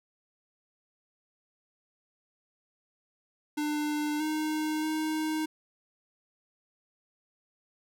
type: tone with pitch steps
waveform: square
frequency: 299 / 308.9 / 312 Hz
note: D4 / D#4 / D#4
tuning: +31 / -12 / +5 cents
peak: -29 dBFS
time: 3.57-5.46 s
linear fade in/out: 10 ms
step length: 630 ms
effects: none